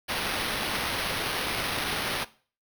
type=noise with sample-and-hold; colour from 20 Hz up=white; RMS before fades=-30 dBFS; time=0.08-2.25 s; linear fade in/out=20 ms; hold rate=7350 Hz; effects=noise-tail reverb RT60 0.4 s tail -18 dB re dry